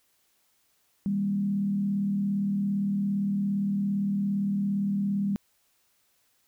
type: tone with frequency modulation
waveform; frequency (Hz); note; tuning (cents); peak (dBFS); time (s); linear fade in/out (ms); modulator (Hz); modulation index
sine; 199.2; G3; +28; -24; 1.06-5.36; 0; 37.5; 0.45
effects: white hiss -69 dBFS RMS until 6.47 s